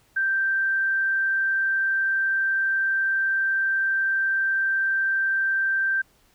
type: tone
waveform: sine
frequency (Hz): 1568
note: G6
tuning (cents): 0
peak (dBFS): -20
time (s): 0.16-6.02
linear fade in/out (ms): 10
effects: pink hiss -61 dBFS RMS until 6.34 s